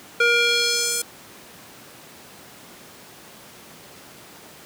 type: tone with band-pass filter sweep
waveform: square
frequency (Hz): 473.3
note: A#4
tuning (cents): +26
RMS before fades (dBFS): -20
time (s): 0.2-1.02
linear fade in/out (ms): 5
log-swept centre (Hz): 1800 to 9500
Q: 1.5
effects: pink hiss -44 dBFS RMS until 4.65 s + high-pass 150 Hz 12 dB/octave